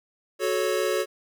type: chord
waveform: square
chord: F# minor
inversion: none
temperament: equal with one note detuned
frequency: 370 / 435.2 / 554.4 Hz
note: F#4 / A4 / C#5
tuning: 0 / -19 / 0 cents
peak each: -28 dBFS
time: 0.39-1.06 s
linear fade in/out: 50 ms
effects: none